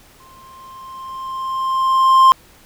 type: tone with exponential growth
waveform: triangle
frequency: 1053 Hz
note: C6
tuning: 11 cents sharp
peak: -3 dBFS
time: 0.2-2.32 s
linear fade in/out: 0 ms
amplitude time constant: 460 ms
effects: pink hiss -48 dBFS RMS until 2.65 s